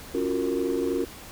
sine chord, Gb major seventh, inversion second, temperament just, 277.5 / 346.9 / 370 / 462.5 Hz, Db4 / F4 / Gb4 / Bb4, +2 / -12 / 0 / -14 cents, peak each -28 dBFS, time 0.14-1.05 s, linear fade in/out 10 ms, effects tanh soft clip ceiling -17 dBFS + pink hiss -43 dBFS RMS until 1.31 s

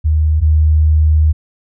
sine tone pair in turn, 77.4 / 77.4 Hz, D#2 / D#2, -9 / -9 cents, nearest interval unison, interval 0 cents, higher neither, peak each -9 / -7 dBFS, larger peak second, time 0.04-0.41 / 0.41-1.33 s, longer second, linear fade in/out 20 ms, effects none

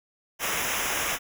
pink noise with comb filter, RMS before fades -28 dBFS, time 0.39-1.19 s, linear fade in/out 50 ms, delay 0.23 ms, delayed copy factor -0.85, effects none

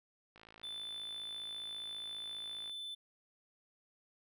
click train, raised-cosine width 0.3 ms, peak -40 dBFS, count 129, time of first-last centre 0.36-2.696 s, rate 54.8 Hz
triangle tone, 3520 Hz, A7, in tune, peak -40 dBFS, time 0.63-2.95 s, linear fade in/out 10 ms
effects none

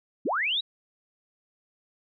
sine linear sweep, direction up, 160.3 to 3951 Hz, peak -24 dBFS, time 0.25-0.61 s, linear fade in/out 10 ms, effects none

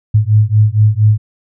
sine beating tone pair, 104.8 / 109.1 Hz, G#2 / A2, +16 / -14 cents, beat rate 4.3 Hz, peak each -10 / -10 dBFS, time 0.14-1.18 s, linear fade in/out 10 ms, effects none

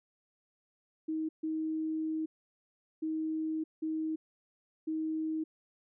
sine tone bursts at uneven times, 315.8 Hz, D#4, 26 cents sharp, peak -31 dBFS, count 5, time 1.08-1.29 / 1.43-2.26 / 3.02-3.64 / 3.82-4.16 / 4.87-5.44 s, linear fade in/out 10 ms, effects none

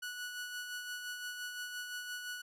sawtooth tone with tremolo, 1472 Hz, F#6, 9 cents flat, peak -35 dBFS, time 0.02-2.42 s, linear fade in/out 10 ms, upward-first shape sine, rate 5.8 Hz, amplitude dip 40%, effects resampled to 32000 Hz

